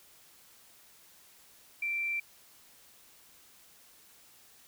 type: tone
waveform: sine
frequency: 2349 Hz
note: D7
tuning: in tune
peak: -30 dBFS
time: 1.82-2.2 s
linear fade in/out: 5 ms
effects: white hiss -59 dBFS RMS until 4.67 s